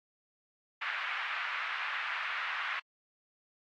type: band-pass noise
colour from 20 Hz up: pink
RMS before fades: -36 dBFS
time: 0.81-2.8 s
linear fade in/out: 10 ms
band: 1200 to 2600 Hz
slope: 24 dB/octave
effects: AAC 64 kbps